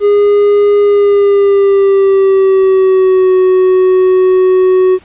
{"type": "tone with pitch glide", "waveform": "triangle", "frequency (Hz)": [409.8, 371.5], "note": ["G#4", "F#4"], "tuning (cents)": [-23, 7], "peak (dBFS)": -3, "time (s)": [0, 4.99], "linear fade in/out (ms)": 50, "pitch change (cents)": -170, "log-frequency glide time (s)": [0.8, 3.34], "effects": ["pink hiss -42 dBFS RMS until 5.04 s", "resampled to 8000 Hz"]}